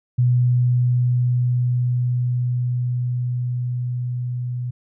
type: tone with level ramp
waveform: sine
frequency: 123.47 Hz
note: B2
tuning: in tune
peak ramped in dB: -13 to -23 dBFS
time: 0.18-4.71 s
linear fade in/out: 10 ms
effects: none